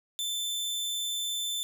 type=tone; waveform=sawtooth; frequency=3537 Hz; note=A7; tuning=8 cents sharp; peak=-27 dBFS; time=0.19-1.63 s; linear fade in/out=0 ms; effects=none